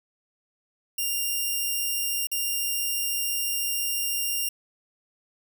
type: tone with dropouts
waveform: 5% pulse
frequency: 2794 Hz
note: F7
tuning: in tune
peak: -16 dBFS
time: 0.98-4.49 s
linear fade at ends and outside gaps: 5 ms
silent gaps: 2.271-2.315 s
effects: none